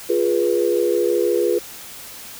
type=chord; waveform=sine; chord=F diminished; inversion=none; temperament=equal with one note detuned; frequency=349.2 / 415.3 / 488.5 Hz; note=F4 / Ab4 / Cb5; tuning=0 / 0 / -19 cents; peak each=-20 dBFS; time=0.09-1.59 s; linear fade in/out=10 ms; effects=white hiss -37 dBFS RMS until 2.39 s